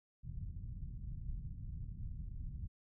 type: low-pass noise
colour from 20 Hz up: pink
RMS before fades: -44 dBFS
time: 0.23-2.68 s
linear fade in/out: 20 ms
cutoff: 150 Hz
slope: 24 dB/octave
effects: none